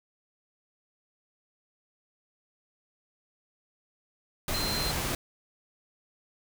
sine tone in noise, 4121 Hz, C8, 27 cents flat, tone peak -32 dBFS, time 4.54-4.91 s, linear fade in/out 2 ms, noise pink, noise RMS -31 dBFS, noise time 4.48-5.15 s, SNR -4 dB, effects none

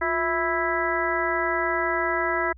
harmonic tone with a mistuned harmonic, 329.6 Hz, E4, in tune, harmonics 1 / 2 / 3 / 4 / 5 / 6, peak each -29 / -29 / -29 / -29 / -29 / -29 dBFS, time 0.01-2.53 s, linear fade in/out 10 ms, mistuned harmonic 1, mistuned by +120 cents, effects added 63 Hz sine -44 dBFS peak until 2.57 s

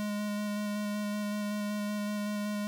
square tone with vibrato, 207.7 Hz, G#3, in tune, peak -32 dBFS, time 0-2.67 s, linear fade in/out 0 ms, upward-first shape square, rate 5.3 Hz, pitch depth 10 cents each way, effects none

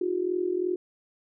sine tone with amplitude modulation, 360.7 Hz, F#4, 44 cents flat, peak -21 dBFS, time 0.01-0.76 s, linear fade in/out 5 ms, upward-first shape sine, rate 42.9 Hz, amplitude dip 80%, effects none

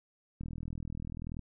click train, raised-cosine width 5 ms, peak -28 dBFS, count 41, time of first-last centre 0.41-1.393 s, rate 40.7 Hz, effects none

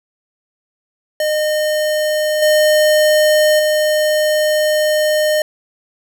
square tone with level steps, 611 Hz, D#5, 32 cents flat, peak -15 / -10 / -13 dBFS, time 1.2-5.42 s, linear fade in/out 2 ms, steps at 2.42 / 3.59 s, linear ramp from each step 5 ms, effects none

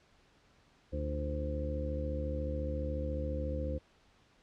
harmonic tone with a mistuned harmonic, 74.2 Hz, D2, 18 cents sharp, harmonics 1 / 2 / 3 / 4 / 5 / 6 / 7, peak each -35 / -43 / -45 / -43 / -50 / -51 / -39 dBFS, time 0.92-3.79 s, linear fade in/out 20 ms, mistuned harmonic 5, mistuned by -87 cents, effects pink hiss -66 dBFS RMS until 4.42 s + low-pass 5000 Hz 12 dB/octave

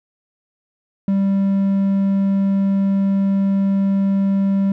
triangle tone, 196 Hz, G3, in tune, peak -12 dBFS, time 1.08-4.72 s, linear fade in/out 2 ms, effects none

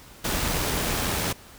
pink noise with amplitude modulation, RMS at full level -25 dBFS, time 0.24-1.33 s, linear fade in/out 10 ms, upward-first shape sine, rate 85.9 Hz, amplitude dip 25%, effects pink hiss -48 dBFS RMS until 1.58 s

